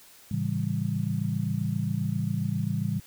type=chord; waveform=sine; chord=A dominant seventh; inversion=none; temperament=just; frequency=110 / 137.5 / 165 / 198 Hz; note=A2 / C#3 / E3 / G3; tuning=0 / -14 / +2 / +18 cents; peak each=-31 dBFS; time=0.31-3 s; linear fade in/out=5 ms; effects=white hiss -53 dBFS RMS until 3.06 s